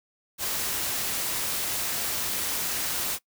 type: noise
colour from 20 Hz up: white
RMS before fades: -29 dBFS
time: 0.38-3.19 s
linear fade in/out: 50 ms
effects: noise-tail reverb RT60 0.1 s tail -21 dB re dry